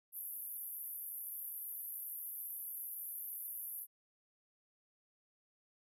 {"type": "band-pass noise", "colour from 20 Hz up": "pink", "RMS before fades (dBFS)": -45, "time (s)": [0.12, 3.87], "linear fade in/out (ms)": 50, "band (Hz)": [11000, 14000], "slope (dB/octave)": 96, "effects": []}